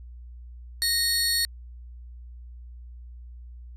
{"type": "tone pair together", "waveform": "sawtooth", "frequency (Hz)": [1864.7, 4374], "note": ["A#6", "C#8"], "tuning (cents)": [0, -24], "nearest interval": "octave + minor third", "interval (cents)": 1476, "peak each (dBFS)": [-25, -20], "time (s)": [0.82, 1.45], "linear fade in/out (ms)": 0, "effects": ["added 60 Hz sine -40 dBFS peak until 3.76 s", "resampled to 32000 Hz"]}